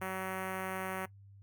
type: tone with notch filter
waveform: 5% pulse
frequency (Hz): 188.5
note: F#3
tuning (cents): +32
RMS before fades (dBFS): -38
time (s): 0.01-1.06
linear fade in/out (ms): 10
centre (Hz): 5000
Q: 0.52
effects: noise-tail reverb RT60 0.1 s tail -19 dB re dry + added 99 Hz sine -53 dBFS peak until 1.42 s